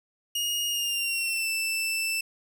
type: tone with pitch glide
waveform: sawtooth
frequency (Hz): 2864 to 2657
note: F7 to E7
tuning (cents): +43 to +13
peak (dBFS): -23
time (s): 0.35-2.21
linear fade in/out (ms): 5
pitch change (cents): -130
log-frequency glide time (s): 0.68-1.49
effects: none